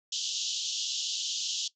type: band-pass noise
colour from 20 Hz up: pink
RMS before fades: -33 dBFS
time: 0.12-1.68 s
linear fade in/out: 5 ms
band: 2900 to 7100 Hz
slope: 96 dB/octave
effects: noise-tail reverb RT60 0.1 s tail -18 dB re dry

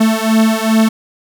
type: beating tone pair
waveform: 45% pulse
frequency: 220 / 222.5 Hz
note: A3 / A3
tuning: 0 / +20 cents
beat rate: 2.5 Hz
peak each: -13 dBFS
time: 0-0.89 s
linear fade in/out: 10 ms
effects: none

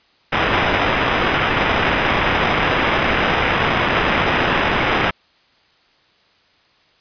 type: noise with sample-and-hold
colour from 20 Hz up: blue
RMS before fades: -17 dBFS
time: 0.32-5.11 s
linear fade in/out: 10 ms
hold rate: 4410 Hz
effects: white hiss -56 dBFS RMS until 7 s + resampled to 11025 Hz

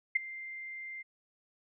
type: tone with ADSR envelope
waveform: sine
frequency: 2093 Hz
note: C7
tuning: in tune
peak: -21 dBFS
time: 0.15-1.03 s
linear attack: 10 ms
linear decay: 14 ms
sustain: -19 dB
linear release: 20 ms
effects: none

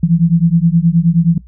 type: beating tone pair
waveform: sine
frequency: 163.4 / 172.9 Hz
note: E3 / F3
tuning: -15 / -17 cents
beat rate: 9.5 Hz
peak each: -11 dBFS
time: 0.03-1.38 s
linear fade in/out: 5 ms
effects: noise-tail reverb RT60 0.1 s tail -18 dB re dry + added 60 Hz sine -36 dBFS peak until 1.47 s

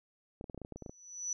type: clicks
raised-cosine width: 2 ms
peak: -30 dBFS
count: 12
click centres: 0.411 / 0.442 / 0.498 / 0.546 / 0.577 / 0.617 / 0.649 / 0.723 / 0.76 / 0.823 / 0.862 / 0.895 s
type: tone with exponential growth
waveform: sine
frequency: 5940 Hz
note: F#8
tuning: 6 cents sharp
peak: -31 dBFS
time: 0.77-1.33 s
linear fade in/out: 2 ms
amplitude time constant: 120 ms
effects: none

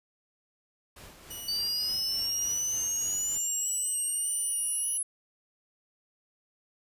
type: noise with tremolo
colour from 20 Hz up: pink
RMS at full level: -48 dBFS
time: 0.96-3.38 s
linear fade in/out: 5 ms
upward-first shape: sine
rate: 3.4 Hz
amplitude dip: 45%
type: tone with vibrato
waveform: 5% pulse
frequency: 2904 Hz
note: F#7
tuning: 33 cents flat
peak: -30 dBFS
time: 1.3-4.98 s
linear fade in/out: 10 ms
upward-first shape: square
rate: 1.7 Hz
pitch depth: 18 cents each way
type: exponential sweep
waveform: sine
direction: up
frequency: 4570 to 10730 Hz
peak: -28 dBFS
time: 1.48-5.03 s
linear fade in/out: 5 ms
effects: resampled to 32000 Hz

